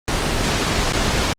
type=noise with dropouts; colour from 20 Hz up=pink; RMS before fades=-19 dBFS; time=0.08-1.33 s; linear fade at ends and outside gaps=0 ms; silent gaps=0.923-0.934 s; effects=low-pass 7000 Hz 12 dB/octave + Opus 24 kbps